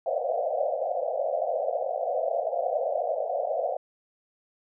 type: band-pass noise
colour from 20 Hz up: white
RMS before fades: -28 dBFS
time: 0.06-3.77 s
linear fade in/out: 2 ms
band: 500 to 730 Hz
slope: 96 dB/octave
effects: none